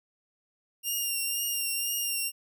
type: tone with vibrato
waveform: 5% pulse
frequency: 2795 Hz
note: F7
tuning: 1 cent sharp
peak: -20 dBFS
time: 0.83-2.32 s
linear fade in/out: 50 ms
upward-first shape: triangle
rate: 2 Hz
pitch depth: 35 cents each way
effects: none